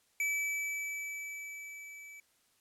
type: tone with level ramp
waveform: square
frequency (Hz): 2303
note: D7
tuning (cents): -34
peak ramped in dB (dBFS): -30 to -49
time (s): 0.2-2.2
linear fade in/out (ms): 2
effects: white hiss -71 dBFS RMS until 2.6 s + low-pass 12000 Hz 12 dB/octave